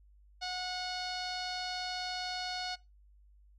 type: tone with low-pass filter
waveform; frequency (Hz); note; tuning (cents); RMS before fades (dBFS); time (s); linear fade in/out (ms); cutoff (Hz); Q
sawtooth; 731; F#5; -21; -38; 0.41-2.76; 20; 4600; 5.5
effects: noise-tail reverb RT60 0.2 s tail -18 dB re dry + added 50 Hz sine -58 dBFS peak until 3.58 s